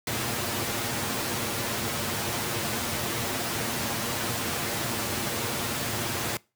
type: noise with comb filter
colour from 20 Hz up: pink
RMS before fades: -29 dBFS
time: 0.07-6.37 s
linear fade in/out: 2 ms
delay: 8.6 ms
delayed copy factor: +0.55
effects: noise-tail reverb RT60 0.3 s tail -24 dB re dry + high-pass 100 Hz 12 dB/octave